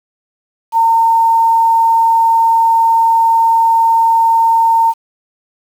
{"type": "tone with quantisation", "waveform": "sine", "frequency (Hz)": 911, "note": "A#5", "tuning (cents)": -40, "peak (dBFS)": -7, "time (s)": [0.72, 4.94], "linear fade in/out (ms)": 50, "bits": 6, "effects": []}